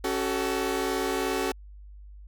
sawtooth chord, F# minor, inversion second, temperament equal with one note detuned, 277.2 / 377.3 / 440 Hz, C#4 / F#4 / A4, 0 / +34 / 0 cents, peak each -28 / -25 / -27 dBFS, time 0.04-1.52 s, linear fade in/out 5 ms, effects added 50 Hz sine -43 dBFS peak until 2.27 s

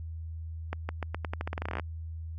accelerating click train, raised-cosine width 0.5 ms, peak -18 dBFS, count 19, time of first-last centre 0.73-1.797 s, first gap 160 ms, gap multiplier 0.86, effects added 81 Hz sine -36 dBFS peak until 2.38 s

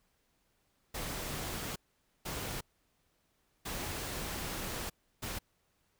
pink noise bursts at uneven times, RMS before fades -39 dBFS, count 4, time 0.94-1.76 / 2.25-2.61 / 3.65-4.9 / 5.22-5.39 s, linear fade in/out 10 ms, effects pink hiss -75 dBFS RMS until 5.99 s

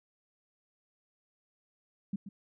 sine tone with echo, 198 Hz, G3, 18 cents sharp, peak -30 dBFS, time 2.13-2.16 s, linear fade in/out 5 ms, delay 130 ms, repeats 1, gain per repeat -11 dB, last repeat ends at 2.29 s, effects none

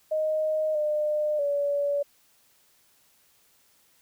sine tone with pitch steps, 622 / 603 / 572 Hz, D#5 / D5 / D5, -1 / +46 / -46 cents, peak -23 dBFS, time 0.11-2.03 s, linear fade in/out 10 ms, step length 640 ms, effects white hiss -63 dBFS RMS until 4.01 s

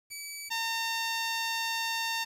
10% pulse tone pair in turn, 2293 / 910 Hz, D7 / A#5, -42 / -42 cents, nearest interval octave + major third, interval 1600 cents, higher first, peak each -29 / -21 dBFS, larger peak second, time 0.1-0.5 / 0.5-2.25 s, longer second, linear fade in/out 20 ms, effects low-pass 12000 Hz 12 dB/octave + 10-bit

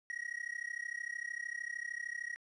triangle tone with amplitude modulation, 1900 Hz, A#6, 33 cents sharp, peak -33 dBFS, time 0.1-2.36 s, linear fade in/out 0 ms, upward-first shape sine, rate 33.2 Hz, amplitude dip 95%, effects resampled to 24000 Hz + 12-bit

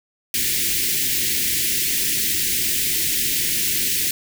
white band-stop noise, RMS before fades -21 dBFS, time 0.34-4.11 s, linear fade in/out 2 ms, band 410 to 1800 Hz, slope 48 dB/octave, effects none

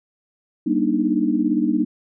sine chord, Eb major seventh, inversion first, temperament equal with one note detuned, 196 / 237.7 / 293.7 / 311.1 Hz, G3 / Bb3 / D4 / Eb4, 0 / +34 / 0 / 0 cents, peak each -25 / -22 / -22 / -21 dBFS, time 0.66-1.85 s, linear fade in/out 10 ms, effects none

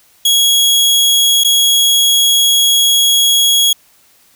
sawtooth tone with dropouts, 3322 Hz, G#7, in tune, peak -5 dBFS, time 0.25-3.73 s, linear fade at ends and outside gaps 5 ms, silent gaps 1.437-1.446 s, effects white hiss -50 dBFS RMS until 4.35 s

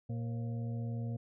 harmonic tone with a mistuned harmonic, 116.7 Hz, A#2, 2 cents sharp, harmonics 1 / 2 / 4 / 5 / 6, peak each -35 / -42 / -51 / -53 / -56 dBFS, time 0.09-1.17 s, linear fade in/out 10 ms, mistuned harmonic 5, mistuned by -120 cents, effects none

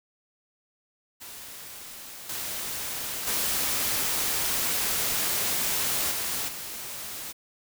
white noise with level steps, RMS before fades -42 / -33 / -27 / -30 / -37 dBFS, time 1.2-7.33 s, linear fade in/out 20 ms, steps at 2.29 / 3.27 / 6.11 / 6.48 s, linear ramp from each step 5 ms, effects none

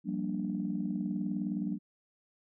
sine chord, G minor seventh, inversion third, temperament just, 176.4 / 196 / 235.2 / 294 Hz, F3 / G3 / Bb3 / D4, +18 / 0 / +16 / +2 cents, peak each -38 / -34 / -37 / -37 dBFS, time 0.04-1.79 s, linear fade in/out 50 ms, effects tanh soft clip ceiling -21 dBFS

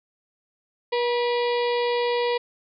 harmonic tone with a mistuned harmonic, 481 Hz, B4, 46 cents flat, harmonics 1 / 2 / 4 / 5 / 6 / 7 / 8 / 9 / 10, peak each -22 / -28 / -34 / -36 / -38 / -39 / -40 / -41 / -42 dBFS, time 0.92-2.38 s, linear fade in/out 10 ms, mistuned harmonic 4, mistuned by +36 cents, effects none

